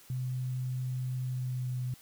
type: tone with pitch glide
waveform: sine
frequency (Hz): 127.7 to 126.01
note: C3 to B2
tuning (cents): -42 to +35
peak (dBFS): -31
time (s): 0.1-1.94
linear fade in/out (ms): 2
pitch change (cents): -23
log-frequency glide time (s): 1.3-1.78
effects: white hiss -57 dBFS RMS until 2.01 s